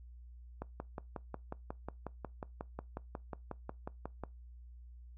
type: click train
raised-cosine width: 1 ms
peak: -26 dBFS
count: 21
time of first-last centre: 0.62-4.237 s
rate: 5.53 Hz
effects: noise-tail reverb RT60 0.2 s tail -22 dB re dry + added 60 Hz sine -50 dBFS peak until 5.17 s